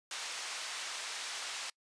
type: band-pass noise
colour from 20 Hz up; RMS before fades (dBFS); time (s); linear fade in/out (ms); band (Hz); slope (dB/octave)
white; -41; 0.11-1.7; 2; 790 to 5900; 12
effects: noise-tail reverb RT60 0.1 s tail -26 dB re dry + resampled to 22050 Hz